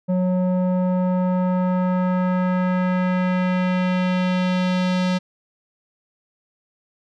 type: tone with low-pass filter sweep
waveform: square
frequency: 182.8 Hz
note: F#3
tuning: 21 cents flat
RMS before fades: -20 dBFS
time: 0.08-5.19 s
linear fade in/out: 20 ms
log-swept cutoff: 560 to 4500 Hz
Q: 1.3
effects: none